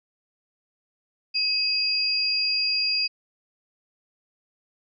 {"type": "tone pair together", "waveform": "sine", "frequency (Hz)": [2552, 4818], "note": ["D#7", "D8"], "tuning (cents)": [43, 43], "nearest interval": "major seventh", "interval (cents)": 1100, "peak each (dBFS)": [-28, -22], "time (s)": [1.34, 3.08], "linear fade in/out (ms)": 20, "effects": []}